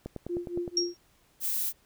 click train, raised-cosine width 2 ms, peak -23 dBFS, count 7, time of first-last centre 0.06-0.678 s, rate 9.71 Hz
sine tone with tremolo, 349.2 Hz, F4, in tune, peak -27 dBFS, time 0.29-0.95 s, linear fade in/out 10 ms, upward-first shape triangle, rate 4.2 Hz, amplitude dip 100%
sine tone with exponential decay, 5588 Hz, F8, in tune, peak -20 dBFS, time 0.77-0.97 s, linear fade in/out 2 ms, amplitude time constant 42 ms
violet noise, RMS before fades -30 dBFS, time 1.4-1.73 s, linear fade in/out 50 ms
effects pink hiss -65 dBFS RMS until 1.85 s

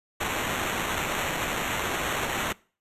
white noise with sample-and-hold, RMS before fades -29 dBFS, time 0.2-2.53 s, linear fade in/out 10 ms, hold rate 4900 Hz, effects noise-tail reverb RT60 0.4 s tail -23 dB re dry + resampled to 32000 Hz

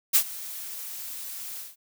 blue noise with ADSR envelope, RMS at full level -17 dBFS, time 0.13-1.76 s, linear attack 24 ms, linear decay 76 ms, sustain -20 dB, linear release 170 ms, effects none

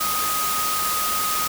sine tone in noise, 1251 Hz, D#6, 9 cents sharp, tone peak -24 dBFS, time 0-1.48 s, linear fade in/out 10 ms, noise white, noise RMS -25 dBFS, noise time 0-1.48 s, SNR -2 dB, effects none

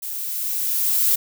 violet noise with level ramp, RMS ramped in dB -30 to -17 dBFS, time 0.02-1.16 s, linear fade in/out 10 ms, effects none

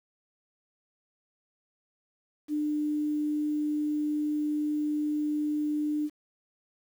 sine tone with quantisation, 299.6 Hz, D4, 35 cents sharp, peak -26 dBFS, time 2.48-6.1 s, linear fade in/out 50 ms, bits 9, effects none

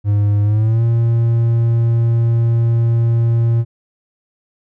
triangle tone with pitch glide, 102.9 to 116.17 Hz, G#2 to A#2, -16 to -6 cents, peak -9 dBFS, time 0.04-3.65 s, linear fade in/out 50 ms, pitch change +210 cents, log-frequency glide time 0.43-0.83 s, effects none

